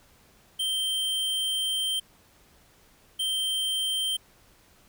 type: tone bursts at uneven times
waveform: square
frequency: 3136 Hz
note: G7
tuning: in tune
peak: -26 dBFS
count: 2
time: 0.59-2 / 3.19-4.17 s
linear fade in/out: 10 ms
effects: pink hiss -59 dBFS RMS until 4.88 s